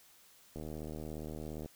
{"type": "click train", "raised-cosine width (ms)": 2, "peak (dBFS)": -30, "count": 86, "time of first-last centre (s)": [0.56, 1.66], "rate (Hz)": 77.3, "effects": ["white hiss -62 dBFS RMS until 1.75 s"]}